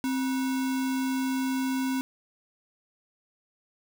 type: tone with sample-and-hold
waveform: sine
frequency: 262.6 Hz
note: C4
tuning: 6 cents sharp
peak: -25 dBFS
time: 0.04-2.01 s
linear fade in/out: 0 ms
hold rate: 1225 Hz
effects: none